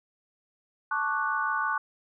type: chord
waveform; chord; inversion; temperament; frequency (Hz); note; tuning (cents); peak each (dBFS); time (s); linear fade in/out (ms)
sine; D major seventh; second; equal; 880 / 1108.7 / 1174.7 / 1480; A5 / C#6 / D6 / F#6; 0 / 0 / 0 / 0; -33 / -31 / -32 / -29; 0.91-1.78; 5
effects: none